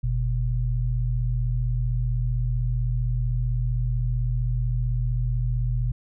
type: tone pair together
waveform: sine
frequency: 46.43 / 122.1 Hz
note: F#1 / B2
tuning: +7 / -19 cents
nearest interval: octave + perfect fourth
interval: 1674 cents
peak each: -24 dBFS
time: 0.03-5.92 s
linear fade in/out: 10 ms
effects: none